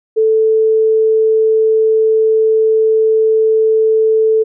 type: tone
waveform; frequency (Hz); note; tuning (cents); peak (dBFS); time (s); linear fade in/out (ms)
sine; 440; A4; 0; -8; 0.16-4.44; 20
effects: none